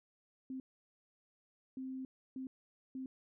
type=tone bursts at uneven times; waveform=sine; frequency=261.6 Hz; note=C4; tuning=in tune; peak=-40 dBFS; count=4; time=0.5-0.6 / 1.77-2.05 / 2.36-2.47 / 2.95-3.06 s; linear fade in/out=2 ms; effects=none